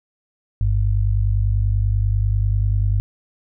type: tone pair together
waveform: sine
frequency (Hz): 50.15 / 100.3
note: G1 / G2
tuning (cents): +40 / +40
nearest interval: octave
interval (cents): 1200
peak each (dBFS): -18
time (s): 0.61-3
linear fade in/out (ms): 0
effects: none